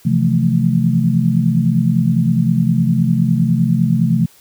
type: chord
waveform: sine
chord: F major seventh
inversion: second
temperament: equal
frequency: 130.81 / 164.81 / 174.61 / 220 Hz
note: C3 / E3 / F3 / A3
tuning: 0 / 0 / 0 / 0 cents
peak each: -17 dBFS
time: 0.05-4.26 s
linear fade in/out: 10 ms
effects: white hiss -48 dBFS RMS until 4.4 s